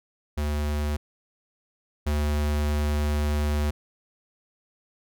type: tone pair in turn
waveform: square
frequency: 74.2 / 74.2 Hz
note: D2 / D2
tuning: +18 / +18 cents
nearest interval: unison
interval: 0 cents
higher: neither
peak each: -25 / -23 dBFS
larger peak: second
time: 0.37-0.97 / 2.06-3.71 s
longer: second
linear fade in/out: 10 ms
effects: none